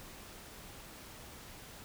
silence, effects pink hiss -51 dBFS RMS until 1.84 s

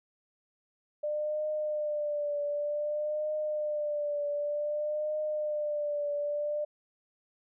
sine tone with vibrato, 596 Hz, D5, 25 cents sharp, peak -29 dBFS, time 1.03-6.65 s, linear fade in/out 10 ms, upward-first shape triangle, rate 0.54 Hz, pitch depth 47 cents each way, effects none

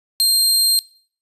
sawtooth tone, 4186 Hz, C8, in tune, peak -10 dBFS, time 0.2-0.79 s, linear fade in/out 0 ms, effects noise-tail reverb RT60 0.5 s tail -22 dB re dry + resampled to 32000 Hz

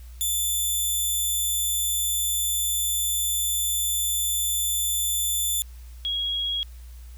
5% pulse / sine tone pair in turn, 3520 / 3305 Hz, A7 / G#7, 0 / -9 cents, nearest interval minor second, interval 109 cents, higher first, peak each -15 / -24 dBFS, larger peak first, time 0.21-5.62 / 6.05-6.63 s, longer first, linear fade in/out 0 ms, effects added 60 Hz sine -39 dBFS peak until 7.17 s + white hiss -56 dBFS RMS until 7.17 s

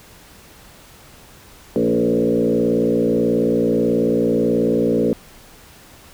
sine tone with frequency modulation, 353.1 Hz, F4, 19 cents sharp, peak -14 dBFS, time 1.76-5.13 s, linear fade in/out 0 ms, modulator 58.4 Hz, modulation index 2.9, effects pink hiss -45 dBFS RMS until 6.13 s

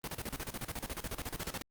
pink noise with tremolo, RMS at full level -38 dBFS, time 0.04-1.62 s, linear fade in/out 0 ms, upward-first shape square, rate 14 Hz, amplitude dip 80%, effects Opus 24 kbps

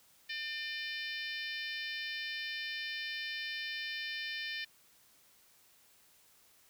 harmonic tone, 600 Hz, D5, 37 cents sharp, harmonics 3 / 4 / 5 / 6 / 7 / 8 / 9, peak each -41 / -43 / -45 / -47 / -48 / -49 / -50 dBFS, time 0.29-4.65 s, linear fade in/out 10 ms, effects white hiss -65 dBFS RMS until 6.69 s

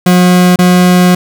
40% pulse tone with dropouts, 179.9 Hz, F#3, 48 cents flat, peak -3 dBFS, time 0.06-1.15 s, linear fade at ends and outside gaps 5 ms, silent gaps 0.56-0.588 s, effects none

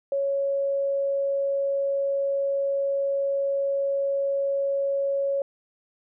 sine tone, 554.4 Hz, C#5, in tune, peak -22 dBFS, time 0.12-5.42 s, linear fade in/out 2 ms, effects none

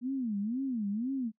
sine tone with vibrato, 233.1 Hz, A#3, in tune, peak -30 dBFS, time 0.01-1.32 s, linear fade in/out 50 ms, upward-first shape sine, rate 2 Hz, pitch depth 270 cents each way, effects noise-tail reverb RT60 0.1 s tail -26 dB re dry

